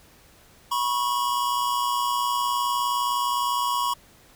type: tone pair together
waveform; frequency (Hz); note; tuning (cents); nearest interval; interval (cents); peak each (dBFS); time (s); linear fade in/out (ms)
square; 976 / 1095.5; B5 / C#6; -21 / -21; major second; 200; -26; 0.71-3.94; 10
effects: pink hiss -54 dBFS RMS until 4.35 s